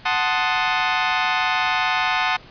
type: chord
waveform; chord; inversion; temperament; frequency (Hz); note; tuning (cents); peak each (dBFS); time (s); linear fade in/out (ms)
20% pulse; F# diminished seventh; none; equal; 740 / 880 / 1046.5 / 1244.5; F#5 / A5 / C6 / Eb6; 0 / 0 / 0 / 0; -18 / -19 / -20 / -20; 0.05-2.37; 10
effects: pink hiss -45 dBFS RMS until 2.5 s + resampled to 11025 Hz